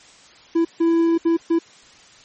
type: tone bursts at uneven times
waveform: triangle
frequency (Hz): 332.7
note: E4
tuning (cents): +16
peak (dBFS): -12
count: 4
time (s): 0.55-0.65 / 0.8-1.18 / 1.25-1.37 / 1.5-1.59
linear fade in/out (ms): 10
effects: white hiss -48 dBFS RMS until 2.24 s + MP3 32 kbps